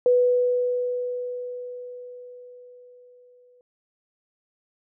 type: tone with exponential decay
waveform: sine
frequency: 493.9 Hz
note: B4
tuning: in tune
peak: -14 dBFS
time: 0.06-3.61 s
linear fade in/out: 1 ms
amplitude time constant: 770 ms
effects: none